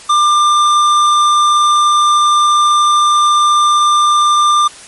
sine tone with hard clipping, 1193 Hz, D6, 27 cents sharp, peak -9 dBFS, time 0.09-4.68 s, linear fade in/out 10 ms, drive 12 dB, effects white hiss -35 dBFS RMS until 4.87 s + MP3 48 kbps

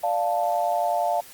sine chord, D minor, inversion none, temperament equal, 587.3 / 698.5 / 880 Hz, D5 / F5 / A5, 0 / 0 / 0 cents, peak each -27 / -23 / -27 dBFS, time 0.03-1.21 s, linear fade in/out 10 ms, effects white hiss -46 dBFS RMS until 1.33 s + Opus 24 kbps

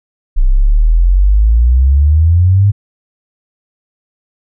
sine exponential sweep, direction up, 30.46 to 103.83 Hz, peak -5 dBFS, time 0.36-2.72 s, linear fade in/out 20 ms, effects none

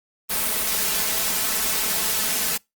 white noise with comb filter, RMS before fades -23 dBFS, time 0.29-2.58 s, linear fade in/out 20 ms, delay 4.6 ms, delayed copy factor +0.95, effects noise-tail reverb RT60 0.2 s tail -25 dB re dry + Opus 32 kbps

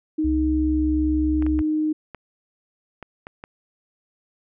sine tone with pitch glide, 311.1 to 308.4 Hz, D#4 to D#4, 0 to -15 cents, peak -19 dBFS, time 0.18-1.93 s, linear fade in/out 10 ms, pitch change -15 cents, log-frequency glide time 0.4-0.93 s
sine tone, 68.8 Hz, C#2, 12 cents flat, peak -23 dBFS, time 0.24-1.62 s, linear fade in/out 10 ms
clicks, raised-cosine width 0.5 ms, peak -21 dBFS, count 7, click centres 1.424 / 1.465 / 1.591 / 2.147 / 3.027 / 3.269 / 3.439 s
effects none

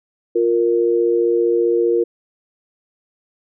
sine tone pair together, 351.1 / 466.2 Hz, F4 / A#4, +9 / 0 cents, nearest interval perfect fourth, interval 491 cents, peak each -16 dBFS, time 0.35-2.04 s, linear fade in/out 10 ms, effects none

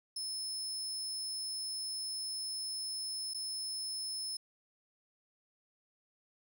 30% pulse tone with dropouts, 5230 Hz, E8, 15 cents flat, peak -33 dBFS, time 0.16-4.37 s, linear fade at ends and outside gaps 5 ms, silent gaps 3.337-3.344 s, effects none

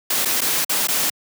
white noise with dropouts, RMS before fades -20 dBFS, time 0.1-1.1 s, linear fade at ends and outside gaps 5 ms, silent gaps 0.25-0.255 / 0.408-0.415 / 0.647-0.694 / 0.873-0.884 s, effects high-pass 150 Hz 12 dB/octave

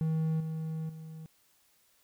triangle tone with level steps, 159.3 Hz, D#3, 41 cents sharp, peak -25 / -31 / -40 dBFS, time 0.01-1.26 s, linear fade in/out 0 ms, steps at 0.4 / 0.89 s, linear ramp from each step 5 ms, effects white hiss -68 dBFS RMS until 2.03 s

